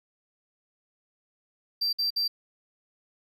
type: tone bursts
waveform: triangle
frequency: 4699 Hz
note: D8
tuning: in tune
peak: -23 dBFS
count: 3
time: 1.81-2.28 s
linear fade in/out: 10 ms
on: 120 ms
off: 55 ms
effects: none